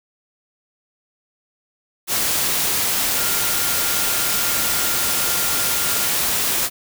sine tone in noise, 1400 Hz, F6, 4 cents sharp, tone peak -31 dBFS, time 3.14-6.1 s, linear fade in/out 50 ms, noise white, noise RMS -20 dBFS, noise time 2.07-6.7 s, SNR -14 dB, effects none

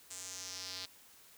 square tone with band-pass filter sweep, 92.8 Hz, F#2, 6 cents sharp, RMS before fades -45 dBFS, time 0.1-0.86 s, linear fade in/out 10 ms, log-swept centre 7800 to 4400 Hz, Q 3.3, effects white hiss -60 dBFS RMS until 1.37 s

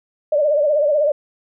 sine tone with vibrato, 592 Hz, D5, 14 cents sharp, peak -13 dBFS, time 0.32-1.12 s, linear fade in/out 5 ms, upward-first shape sine, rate 16 Hz, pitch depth 84 cents each way, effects none

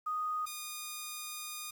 sine / 5% pulse tone pair in turn, 1242 / 1224.2 Hz, D#6 / D#6, -3 / -28 cents, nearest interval unison, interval 25 cents, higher first, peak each -32 / -28 dBFS, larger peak second, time 0.06-0.46 / 0.46-1.71 s, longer second, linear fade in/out 10 ms, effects 10-bit

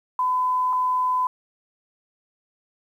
sine tone pair in turn, 1009 / 1009 Hz, B5 / B5, +37 / +37 cents, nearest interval unison, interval 0 cents, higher neither, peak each -19 dBFS, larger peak neither, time 0.19-0.73 / 0.73-1.27 s, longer neither, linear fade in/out 2 ms, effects 9-bit

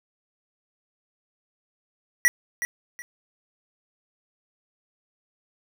square tone with echo, 1936 Hz, B6, 35 cents flat, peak -15 dBFS, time 2.25-2.28 s, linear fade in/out 0 ms, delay 370 ms, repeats 2, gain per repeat -11 dB, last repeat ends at 3.02 s, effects 9-bit

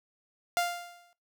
sawtooth tone with exponential decay, 698.5 Hz, F5, in tune, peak -20 dBFS, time 0.57-1.13 s, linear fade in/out 0 ms, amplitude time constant 120 ms, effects noise-tail reverb RT60 0.2 s tail -18 dB re dry

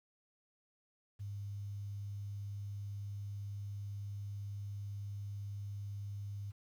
sine tone with quantisation, 101 Hz, G#2, 48 cents flat, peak -40 dBFS, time 1.19-6.52 s, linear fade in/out 20 ms, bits 11, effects none

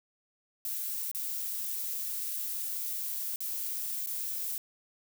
violet noise with dropouts, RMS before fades -35 dBFS, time 0.65-4.58 s, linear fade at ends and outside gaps 1 ms, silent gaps 1.114-1.148 / 3.36-3.405 / 4.062-4.071 s, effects none

